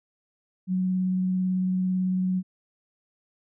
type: tone with vibrato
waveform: sine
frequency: 185 Hz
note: F#3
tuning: in tune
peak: -22 dBFS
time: 0.67-2.43 s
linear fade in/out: 50 ms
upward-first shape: sine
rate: 18 Hz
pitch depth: 11 cents each way
effects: none